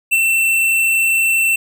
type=tone with ADSR envelope; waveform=square; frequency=2687 Hz; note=E7; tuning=33 cents sharp; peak=-10 dBFS; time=0.11-1.56 s; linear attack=22 ms; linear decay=32 ms; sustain=-3 dB; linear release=6 ms; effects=none